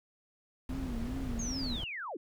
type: tone with vibrato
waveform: sine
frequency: 248.2 Hz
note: B3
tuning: 9 cents sharp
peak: -37 dBFS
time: 0.69-1.76 s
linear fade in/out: 5 ms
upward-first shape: sine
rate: 2.5 Hz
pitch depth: 140 cents each way
type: noise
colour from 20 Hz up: brown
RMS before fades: -38 dBFS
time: 0.69-1.84 s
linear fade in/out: 2 ms
type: linear sweep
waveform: sine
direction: down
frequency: 6645 to 260 Hz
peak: -37 dBFS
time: 1.39-2.17 s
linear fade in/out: 5 ms
effects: none